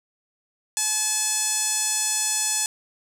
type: tone with band-pass filter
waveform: sawtooth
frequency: 860 Hz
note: A5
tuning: 40 cents flat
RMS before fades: -24 dBFS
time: 0.77-2.66 s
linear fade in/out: 0 ms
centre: 7800 Hz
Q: 2.8
effects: none